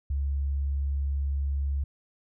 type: tone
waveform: sine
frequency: 69.7 Hz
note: C#2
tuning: 10 cents sharp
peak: -25 dBFS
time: 0.1-1.84 s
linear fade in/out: 5 ms
effects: none